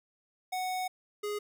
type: tone pair in turn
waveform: square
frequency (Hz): 740 / 415.3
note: F#5 / G#4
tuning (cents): 0 / 0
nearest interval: minor seventh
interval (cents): 1000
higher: first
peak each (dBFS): -32 / -33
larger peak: first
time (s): 0.52-0.88 / 1.23-1.39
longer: first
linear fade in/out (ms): 10
effects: none